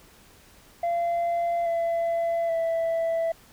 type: tone with pitch steps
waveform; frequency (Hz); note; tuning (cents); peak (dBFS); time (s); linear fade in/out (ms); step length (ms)
sine; 686 / 673.4 / 661.1; F5 / E5 / E5; -31 / +37 / +5; -20; 0.83-3.32; 5; 830
effects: tanh soft clip ceiling -22 dBFS + pink hiss -54 dBFS RMS until 3.52 s